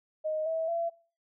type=tone with pitch steps; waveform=sine; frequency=622.3 / 648 / 674.7 Hz; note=D#5 / E5 / E5; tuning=0 / -30 / +40 cents; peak=-28 dBFS; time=0.24-0.9 s; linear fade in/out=20 ms; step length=220 ms; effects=noise-tail reverb RT60 0.4 s tail -21 dB re dry